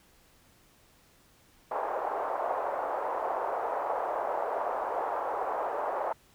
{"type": "band-pass noise", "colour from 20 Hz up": "white", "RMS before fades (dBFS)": -32, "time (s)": [1.71, 6.13], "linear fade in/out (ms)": 5, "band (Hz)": [510, 930], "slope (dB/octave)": 24, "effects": ["pink hiss -62 dBFS RMS until 6.34 s"]}